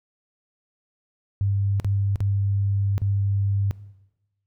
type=tone with dropouts; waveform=sine; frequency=99.5 Hz; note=G2; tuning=26 cents sharp; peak=-19 dBFS; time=1.41-3.71 s; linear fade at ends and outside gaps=0 ms; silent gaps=1.799-1.846 / 2.158-2.205 / 2.98-3.018 s; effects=noise-tail reverb RT60 1.0 s tail -19 dB re dry